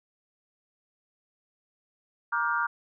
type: chord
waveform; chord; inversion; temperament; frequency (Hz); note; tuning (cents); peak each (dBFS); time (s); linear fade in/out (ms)
sine; G minor seventh; first; just; 940.8 / 1176 / 1411.2 / 1568; Bb5 / D6 / F6 / G6; +16 / +2 / +18 / 0; -31 / -30 / -28 / -33; 2.32-2.67; 10
effects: none